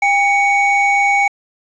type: tone pair together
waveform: triangle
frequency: 802.3 / 2238 Hz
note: G5 / C#7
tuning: +40 / +16 cents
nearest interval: octave + tritone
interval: 1776 cents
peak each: -12 dBFS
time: 0.02-1.28 s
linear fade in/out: 5 ms
effects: resampled to 16000 Hz + 7-bit